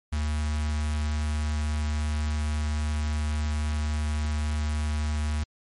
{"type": "tone with notch filter", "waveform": "square", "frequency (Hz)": 75.3, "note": "D2", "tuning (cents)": 44, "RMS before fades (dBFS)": -27, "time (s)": [0.12, 5.44], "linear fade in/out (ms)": 10, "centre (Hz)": 440, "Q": 0.65, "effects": ["MP3 48 kbps"]}